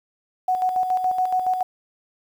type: tone with tremolo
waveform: sine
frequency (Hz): 740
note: F#5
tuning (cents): 0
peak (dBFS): -17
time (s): 0.48-1.63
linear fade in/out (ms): 5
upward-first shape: square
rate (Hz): 7.1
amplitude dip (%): 50
effects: 8-bit